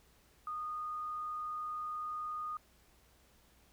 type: tone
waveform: sine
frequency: 1231 Hz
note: D#6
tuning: 19 cents flat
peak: -37 dBFS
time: 0.47-2.57 s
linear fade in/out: 2 ms
effects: added 60 Hz sine -70 dBFS peak until 3.72 s + pink hiss -67 dBFS RMS until 3.72 s